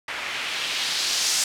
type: noise with low-pass filter sweep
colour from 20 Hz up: blue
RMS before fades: -26 dBFS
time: 0.08-1.44 s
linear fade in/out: 2 ms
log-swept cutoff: 1900 to 6400 Hz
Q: 1.5
effects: none